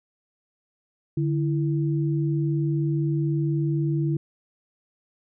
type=tone pair together; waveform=sine; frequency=146.83 / 330.8 Hz; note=D3 / E4; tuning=0 / +6 cents; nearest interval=octave + major second; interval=1406 cents; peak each=-22 / -27 dBFS; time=1.17-4.17 s; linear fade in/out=5 ms; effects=none